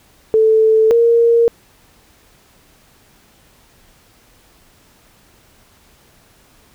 sine tone pair in turn, 440 / 465.9 Hz, A4 / A#4, 0 / -1 cents, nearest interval minor second, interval 99 cents, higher second, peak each -8 dBFS, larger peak neither, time 0.34-0.91 / 0.91-1.48 s, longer neither, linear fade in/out 0 ms, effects pink hiss -51 dBFS RMS until 6.74 s

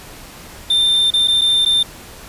triangle tone with dropouts, 3587 Hz, A7, 33 cents sharp, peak -10 dBFS, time 0.7-1.83 s, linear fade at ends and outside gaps 5 ms, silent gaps 1.105-1.137 / 1.275-1.281 / 1.412-1.416 / 1.651-1.66 s, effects pink hiss -37 dBFS RMS until 2.28 s + resampled to 32000 Hz

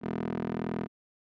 15% pulse tone with high-pass filter, 41.2 Hz, E1, in tune, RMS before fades -33 dBFS, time 0.01-0.88 s, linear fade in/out 50 ms, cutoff 240 Hz, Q 4.7, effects low-pass 2000 Hz 12 dB/octave

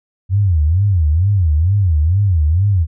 sine tone with vibrato, 87.6 Hz, F2, 6 cents sharp, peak -10 dBFS, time 0.29-2.87 s, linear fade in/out 50 ms, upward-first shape sine, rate 2.2 Hz, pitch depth 280 cents each way, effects none

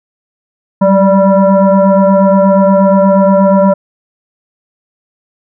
sine tone with frequency modulation, 198.7 Hz, G3, 24 cents sharp, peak -4 dBFS, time 0.81-3.74 s, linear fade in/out 10 ms, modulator 389 Hz, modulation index 1.8, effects none

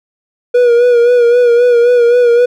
triangle tone with vibrato, 481.5 Hz, B4, 44 cents flat, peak -3 dBFS, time 0.54-2.46 s, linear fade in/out 10 ms, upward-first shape sine, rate 3.8 Hz, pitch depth 43 cents each way, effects none

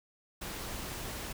pink noise, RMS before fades -40 dBFS, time 0.41-1.33 s, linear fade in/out 10 ms, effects none

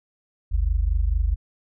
sine tone pair together, 49 / 73.42 Hz, G1 / D2, 0 / 0 cents, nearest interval perfect fifth, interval 700 cents, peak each -20 / -23 dBFS, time 0.51-1.36 s, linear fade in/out 20 ms, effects none

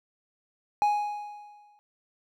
triangle tone with exponential decay, 830.6 Hz, G#5, in tune, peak -17 dBFS, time 0.82-1.79 s, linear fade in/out 0 ms, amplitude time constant 210 ms, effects none

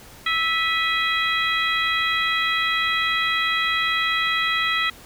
harmonic tone with a mistuned harmonic, 655 Hz, E5, 11 cents flat, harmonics 2 / 3 / 4 / 5 / 6, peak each -25 / -23 / -28 / -26 / -30 dBFS, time 0.26-4.9 s, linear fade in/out 5 ms, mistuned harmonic 4, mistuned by -77 cents, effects pink hiss -45 dBFS RMS until 5.05 s

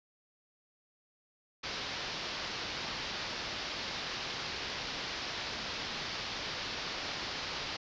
white low-pass noise, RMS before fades -39 dBFS, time 1.63-7.77 s, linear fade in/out 10 ms, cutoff 5300 Hz, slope 48 dB/octave, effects resampled to 16000 Hz

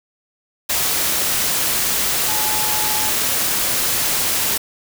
sine tone in noise, 857 Hz, A5, 46 cents flat, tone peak -26 dBFS, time 2.28-3.1 s, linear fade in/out 10 ms, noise white, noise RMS -19 dBFS, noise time 0.69-4.58 s, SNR -10 dB, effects none

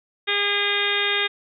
harmonic tone, 407 Hz, G#4, 35 cents flat, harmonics 1 / 2 / 3 / 4 / 5 / 6 / 7 / 8 / 9, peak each -29 / -35 / -32 / -27 / -26 / -28 / -33 / -28 / -26 dBFS, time 0.27-1.28 s, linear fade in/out 20 ms, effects none

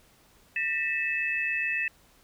sine tone cluster, 1800 / 1947 / 2611 Hz, A6 / B6 / E7, +39 / -25 / -17 cents, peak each -32 / -33 / -28 dBFS, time 0.56-1.88 s, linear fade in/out 2 ms, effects pink hiss -60 dBFS RMS until 2.23 s

